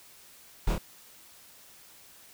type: noise with echo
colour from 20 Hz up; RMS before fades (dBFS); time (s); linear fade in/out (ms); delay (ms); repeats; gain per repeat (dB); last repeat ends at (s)
brown; -25; 0.67-0.73; 5; 26; 2; -2; 0.782
effects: white hiss -54 dBFS RMS until 2.33 s